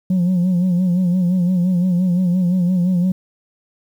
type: tone with vibrato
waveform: sine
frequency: 180 Hz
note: F#3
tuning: 47 cents flat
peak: -11 dBFS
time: 0.1-3.12 s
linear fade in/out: 5 ms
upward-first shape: sine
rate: 5.8 Hz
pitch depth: 68 cents each way
effects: tanh soft clip ceiling -12 dBFS + 8-bit